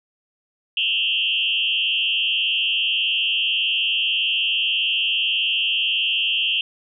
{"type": "tone with frequency modulation", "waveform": "sine", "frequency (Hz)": 2960, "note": "F#7", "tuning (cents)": 0, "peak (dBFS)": -18, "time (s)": [0.77, 6.61], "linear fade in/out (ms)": 2, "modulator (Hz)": 98.3, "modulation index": 3.1, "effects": []}